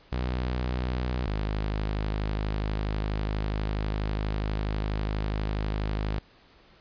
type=tone pair in turn; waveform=sawtooth; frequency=62 / 52.22 Hz; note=B1 / G#1; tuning=+7 / +10 cents; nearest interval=minor third; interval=297 cents; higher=first; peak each=-23 dBFS; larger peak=neither; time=0.12-1.27 / 1.27-6.19 s; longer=second; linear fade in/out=5 ms; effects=pink hiss -57 dBFS RMS until 6.8 s + resampled to 11025 Hz